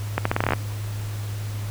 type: accelerating click train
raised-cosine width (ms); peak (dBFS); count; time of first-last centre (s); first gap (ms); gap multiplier
0.5; -5; 11; 0.18-0.535; 74; 0.82
effects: added 104 Hz sine -27 dBFS peak until 1.7 s + pink hiss -40 dBFS RMS until 1.7 s